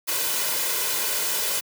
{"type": "noise with comb filter", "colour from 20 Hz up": "white", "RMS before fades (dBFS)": -25, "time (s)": [0.07, 1.61], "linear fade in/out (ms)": 20, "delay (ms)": 2, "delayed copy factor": 0.6, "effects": ["high-pass 200 Hz 12 dB/octave"]}